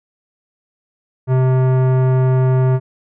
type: tone with tanh clipping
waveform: sine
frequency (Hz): 129.4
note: C3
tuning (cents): -19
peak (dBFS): -13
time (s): 1.27-2.8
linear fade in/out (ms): 50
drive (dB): 17
effects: none